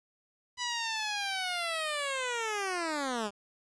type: linear sweep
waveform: 10% pulse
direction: down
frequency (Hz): 993 to 196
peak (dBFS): -23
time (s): 0.57-3.31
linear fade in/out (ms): 50
effects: resampled to 22050 Hz + 10-bit